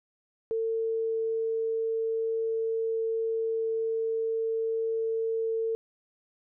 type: tone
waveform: sine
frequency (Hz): 449.8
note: A4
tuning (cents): +38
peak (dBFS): -26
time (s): 0.51-5.75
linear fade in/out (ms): 0
effects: none